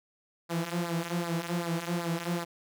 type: tone with flanger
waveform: sawtooth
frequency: 170.4 Hz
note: F3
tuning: 42 cents flat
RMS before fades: -32 dBFS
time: 0.49-2.45 s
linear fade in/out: 20 ms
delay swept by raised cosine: 0.32 to 6.12 ms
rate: 2.6 Hz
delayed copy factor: -0.75
effects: none